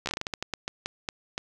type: slowing click train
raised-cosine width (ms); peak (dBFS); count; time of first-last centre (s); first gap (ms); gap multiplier
0.2; -13; 15; 0.06-1.379; 13; 1.27
effects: none